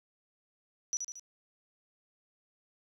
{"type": "tone with echo", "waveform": "sine", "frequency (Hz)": 5890, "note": "F#8", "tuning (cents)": -9, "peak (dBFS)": -29, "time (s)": [0.93, 0.97], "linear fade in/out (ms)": 0, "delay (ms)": 75, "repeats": 3, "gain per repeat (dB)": -5, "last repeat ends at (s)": 1.195, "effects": ["11-bit"]}